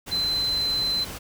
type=tone in noise; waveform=sine; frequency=4062 Hz; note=B7; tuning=48 cents sharp; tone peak=-22 dBFS; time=0.11-1.05 s; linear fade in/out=20 ms; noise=pink; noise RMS=-36 dBFS; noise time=0.06-1.19 s; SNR=+11 dB; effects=none